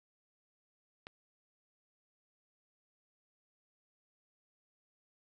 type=click; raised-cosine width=0.3 ms; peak=-29 dBFS; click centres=1.069 s; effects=none